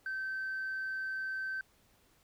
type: tone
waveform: sine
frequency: 1546 Hz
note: G6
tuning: 24 cents flat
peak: -33 dBFS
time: 0.06-1.61 s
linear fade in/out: 2 ms
effects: tanh soft clip ceiling -32 dBFS + pink hiss -68 dBFS RMS until 2.23 s